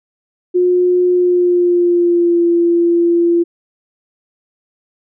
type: tone with pitch glide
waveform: sine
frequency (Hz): 359.4 to 342.2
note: F4 to F4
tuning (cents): +50 to -35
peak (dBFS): -9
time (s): 0.54-3.44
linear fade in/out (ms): 20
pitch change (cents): -85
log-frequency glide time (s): 1.1-2.45
effects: none